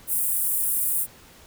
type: high-pass noise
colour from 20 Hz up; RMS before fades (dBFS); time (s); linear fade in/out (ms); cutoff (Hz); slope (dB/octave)
pink; -24; 0.07-1.07; 50; 9000; 48
effects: pink hiss -50 dBFS RMS until 1.46 s